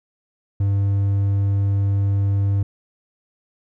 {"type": "tone", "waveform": "triangle", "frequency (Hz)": 99.4, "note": "G2", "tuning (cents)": 25, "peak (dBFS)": -14, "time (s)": [0.6, 2.63], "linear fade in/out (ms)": 5, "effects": []}